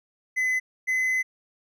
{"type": "tone pair in turn", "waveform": "triangle", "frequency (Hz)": [2023, 2032], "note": ["B6", "B6"], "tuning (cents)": [41, 49], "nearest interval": "unison", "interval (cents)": 8, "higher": "second", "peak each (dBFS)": -20, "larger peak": "neither", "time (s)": [[0.36, 0.6], [0.87, 1.23]], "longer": "second", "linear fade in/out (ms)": 20, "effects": []}